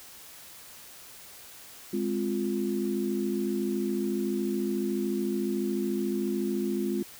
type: chord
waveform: sine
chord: F minor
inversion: first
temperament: equal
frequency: 207.7 / 261.6 / 349.2 Hz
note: Ab3 / C4 / F4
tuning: 0 / 0 / 0 cents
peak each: -30 / -33 / -30 dBFS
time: 1.93-7.03 s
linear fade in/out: 5 ms
effects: white hiss -48 dBFS RMS until 7.19 s